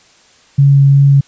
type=tone with vibrato; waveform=sine; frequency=139.3 Hz; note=C#3; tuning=9 cents sharp; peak=-4 dBFS; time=0.58-1.21 s; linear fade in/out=10 ms; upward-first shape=sine; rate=2.7 Hz; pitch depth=8 cents each way; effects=white hiss -47 dBFS RMS until 1.27 s + resampled to 16000 Hz